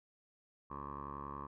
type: tone with low-pass filter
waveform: 10% pulse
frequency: 70.7 Hz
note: C#2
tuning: 35 cents sharp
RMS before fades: -45 dBFS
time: 0.7-1.47 s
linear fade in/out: 10 ms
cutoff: 1100 Hz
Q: 10
effects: none